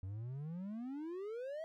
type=exponential sweep; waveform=triangle; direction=up; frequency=91.3 to 659.3 Hz; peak=-39 dBFS; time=0.03-1.64 s; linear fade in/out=0 ms; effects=none